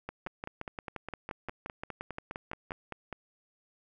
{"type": "two click trains", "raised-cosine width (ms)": 0.5, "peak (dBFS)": [-23, -22], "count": [15, 16], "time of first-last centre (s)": [[0.27, 3.127], [0.09, 2.708]], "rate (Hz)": [4.9, 5.73], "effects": []}